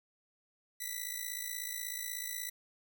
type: tone with amplitude modulation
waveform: 5% pulse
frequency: 1975.5 Hz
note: B6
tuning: in tune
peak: -24 dBFS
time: 0.8-2.5 s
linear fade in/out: 10 ms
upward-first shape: sine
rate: 56.4 Hz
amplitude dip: 70%
effects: none